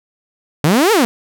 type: exponential two-way sweep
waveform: sawtooth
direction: up then down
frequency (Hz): 138.59 to 476.1 to 216.7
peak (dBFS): -6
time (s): 0.64-1.05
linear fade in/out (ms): 0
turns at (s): 0.92
effects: none